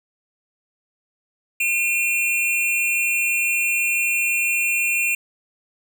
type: tone pair together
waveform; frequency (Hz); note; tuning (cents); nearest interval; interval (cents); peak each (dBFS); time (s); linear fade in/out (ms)
square; 2417 / 2713; D7 / E7; +49 / +49; major second; 200; -22; 1.6-5.15; 5
effects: none